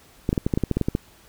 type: clicks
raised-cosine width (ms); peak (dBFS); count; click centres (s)
3; -8; 12; 0.291 / 0.329 / 0.378 / 0.465 / 0.538 / 0.575 / 0.637 / 0.713 / 0.77 / 0.813 / 0.885 / 0.951
effects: pink hiss -53 dBFS RMS until 1.28 s